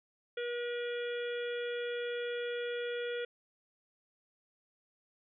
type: harmonic tone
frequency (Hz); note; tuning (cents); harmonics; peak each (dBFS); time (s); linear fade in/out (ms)
480.5; B4; -48; 1 / 3 / 4 / 5 / 6 / 7; -35 / -43 / -48 / -49 / -53 / -47; 0.37-3.25; 5
effects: none